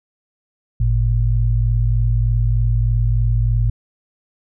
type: tone pair together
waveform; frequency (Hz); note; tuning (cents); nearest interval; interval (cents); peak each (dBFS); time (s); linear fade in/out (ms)
sine; 50.83 / 114.1; G#1 / A#2; -37 / -37; octave + major second; 1400; -16; 0.8-3.7; 5
effects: none